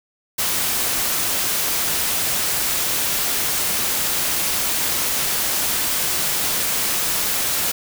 white noise, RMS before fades -21 dBFS, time 0.38-7.72 s, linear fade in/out 10 ms, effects none

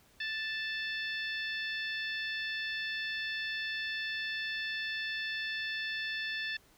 harmonic tone, 880 Hz, A5, in tune, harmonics 2 / 3 / 4 / 5 / 6, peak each -36 / -41 / -41 / -47 / -49 dBFS, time 0.2-6.57 s, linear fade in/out 5 ms, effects pink hiss -64 dBFS RMS until 6.77 s

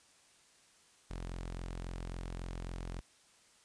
sawtooth tone, 43.65 Hz, F1, in tune, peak -36 dBFS, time 1.1-3.01 s, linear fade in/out 10 ms, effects white hiss -65 dBFS RMS until 3.64 s + resampled to 22050 Hz

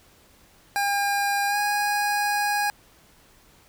25% pulse tone with pitch glide, 806 to 823.9 Hz, G5 to G#5, +48 to -14 cents, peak -18 dBFS, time 0.76-2.7 s, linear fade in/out 0 ms, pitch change +38 cents, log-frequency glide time 1.48-1.57 s, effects pink hiss -56 dBFS RMS until 3.68 s

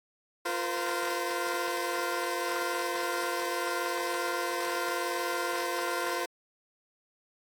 15% pulse chord, F suspended fourth, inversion none, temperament equal with one note detuned, 349.2 / 466.2 / 513.4 Hz, F4 / Bb4 / C5, 0 / 0 / -33 cents, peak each -27 / -30 / -27 dBFS, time 0.45-6.26 s, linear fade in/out 10 ms, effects AAC 64 kbps

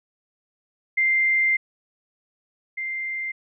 sine tone pair in turn, 2093 / 2093 Hz, C7 / C7, 0 / 0 cents, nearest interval unison, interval 0 cents, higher neither, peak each -17 / -26 dBFS, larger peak first, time 0.97-1.57 / 2.77-3.32 s, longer first, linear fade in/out 10 ms, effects none

